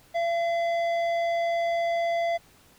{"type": "tone with tanh clipping", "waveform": "sine", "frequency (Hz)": 679, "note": "F5", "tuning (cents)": -49, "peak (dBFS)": -25, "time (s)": [0.14, 2.38], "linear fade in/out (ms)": 20, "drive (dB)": 11, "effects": ["pink hiss -57 dBFS RMS until 2.78 s"]}